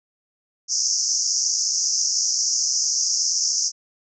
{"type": "band-pass noise", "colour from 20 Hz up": "white", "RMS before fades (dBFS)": -22, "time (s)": [0.68, 3.72], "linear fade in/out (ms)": 50, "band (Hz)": [5100, 6600], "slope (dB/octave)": 96, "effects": []}